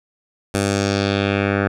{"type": "tone with low-pass filter sweep", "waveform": "10% pulse", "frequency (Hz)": 100, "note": "G2", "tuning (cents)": 35, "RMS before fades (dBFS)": -19, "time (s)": [0.54, 1.68], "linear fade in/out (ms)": 5, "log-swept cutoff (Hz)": [10000, 1600], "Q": 2, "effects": []}